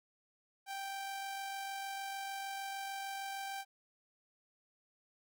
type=tone with amplitude modulation; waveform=sawtooth; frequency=784 Hz; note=G5; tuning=in tune; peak=-35 dBFS; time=0.66-3.65 s; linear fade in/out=50 ms; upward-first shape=sine; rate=46.6 Hz; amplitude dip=25%; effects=none